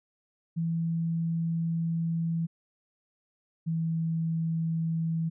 sine tone pair in turn, 165.6 / 163.41 Hz, E3 / E3, +8 / -15 cents, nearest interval unison, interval 23 cents, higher first, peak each -26 dBFS, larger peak neither, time 0.56-2.47 / 3.66-5.3 s, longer first, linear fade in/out 20 ms, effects none

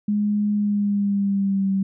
sine tone with pitch glide, 207.7 to 193.79 Hz, G#3 to G3, 0 to -20 cents, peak -18 dBFS, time 0.08-1.83 s, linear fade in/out 5 ms, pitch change -120 cents, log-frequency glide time 0.54-1.7 s, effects none

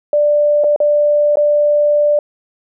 sine tone with dropouts, 590 Hz, D5, 8 cents sharp, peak -9 dBFS, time 0.13-2.19 s, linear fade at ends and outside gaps 2 ms, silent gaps 0.638-0.642 / 0.762-0.802 / 1.357-1.37 s, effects none

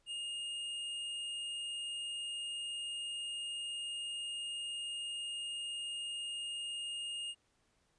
sine tone with hard clipping, 2839 Hz, F7, 28 cents sharp, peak -40 dBFS, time 0.06-7.35 s, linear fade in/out 50 ms, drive 11 dB, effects pink hiss -75 dBFS RMS until 7.98 s + resampled to 22050 Hz

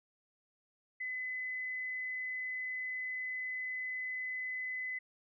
sine tone, 2018 Hz, B6, 37 cents sharp, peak -36 dBFS, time 1-4.99 s, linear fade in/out 10 ms, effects none

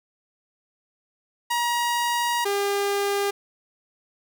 sawtooth tone pair in turn, 952 / 402.1 Hz, A#5 / G4, +36 / +44 cents, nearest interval octave + minor third, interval 1492 cents, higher first, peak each -18 dBFS, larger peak neither, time 1.5-2.45 / 2.45-3.31 s, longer first, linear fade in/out 10 ms, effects none

